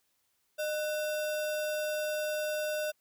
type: tone with sample-and-hold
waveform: sine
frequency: 610 Hz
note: D#5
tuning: 34 cents flat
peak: -30 dBFS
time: 0.58-2.92 s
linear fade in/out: 20 ms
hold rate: 2100 Hz
effects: white hiss -75 dBFS RMS until 3 s